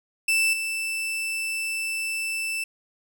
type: tone with level steps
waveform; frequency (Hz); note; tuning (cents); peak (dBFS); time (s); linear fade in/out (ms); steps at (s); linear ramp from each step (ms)
40% pulse; 2651; E7; +9; -18 / -25; 0.28-2.64; 5; 0.53; 5
effects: none